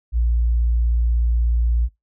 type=tone; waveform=sine; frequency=58.27 Hz; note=A#1; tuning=in tune; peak=-14 dBFS; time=0.12-1.89 s; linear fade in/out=50 ms; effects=noise-tail reverb RT60 0.2 s tail -23 dB re dry + tanh soft clip ceiling -11 dBFS